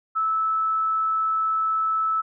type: tone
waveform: sine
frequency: 1308 Hz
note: E6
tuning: 14 cents flat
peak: -20 dBFS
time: 0.15-2.22 s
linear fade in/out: 20 ms
effects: none